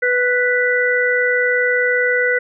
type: harmonic tone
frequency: 493.9 Hz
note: B4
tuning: in tune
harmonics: 1 / 3 / 4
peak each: -18 / -18 / -18 dBFS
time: 0.02-2.39 s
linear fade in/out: 10 ms
effects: none